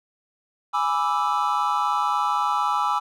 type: chord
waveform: triangle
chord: E dominant seventh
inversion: first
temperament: equal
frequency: 830.6 / 987.8 / 1174.7 / 1318.5 Hz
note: G#5 / B5 / D6 / E6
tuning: 0 / 0 / 0 / 0 cents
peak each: -24 dBFS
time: 0.73-3 s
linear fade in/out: 20 ms
effects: none